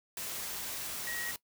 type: tone in noise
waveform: sine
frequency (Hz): 1900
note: A#6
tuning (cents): +33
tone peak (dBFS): -38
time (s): 1.07-1.31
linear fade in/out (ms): 2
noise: white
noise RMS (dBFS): -39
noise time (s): 0.17-1.36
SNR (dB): -2
effects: noise-tail reverb RT60 0.1 s tail -20 dB re dry